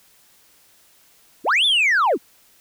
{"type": "linear two-way sweep", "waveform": "sine", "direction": "up then down", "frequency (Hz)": [188.7, 3588, 188.7], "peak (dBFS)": -12, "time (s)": [1.44, 2.18], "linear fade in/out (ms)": 50, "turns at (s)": 1.65, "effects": ["tanh soft clip ceiling -13 dBFS", "white hiss -55 dBFS RMS until 2.6 s"]}